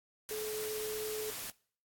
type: tone in noise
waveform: sine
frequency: 430 Hz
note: A4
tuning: 40 cents flat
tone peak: -37 dBFS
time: 0.31-1.3 s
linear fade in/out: 0 ms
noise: white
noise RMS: -42 dBFS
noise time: 0.29-1.5 s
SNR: +2 dB
effects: noise-tail reverb RT60 0.5 s tail -23 dB re dry + AAC 64 kbps